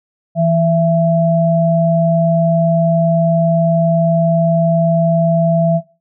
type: tone pair together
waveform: sine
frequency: 164.81 / 667.5 Hz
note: E3 / E5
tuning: 0 / +22 cents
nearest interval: 2 octaves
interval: 2422 cents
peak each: -13 dBFS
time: 0.35-5.81 s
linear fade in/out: 50 ms
effects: noise-tail reverb RT60 0.3 s tail -17 dB re dry